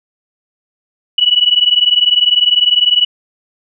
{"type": "tone pair together", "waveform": "sine", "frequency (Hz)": [2934, 2954], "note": ["F#7", "F#7"], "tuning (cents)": [-15, -3], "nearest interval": "unison", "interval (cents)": 12, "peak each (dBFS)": -11, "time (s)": [1.18, 3.05], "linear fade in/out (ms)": 5, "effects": []}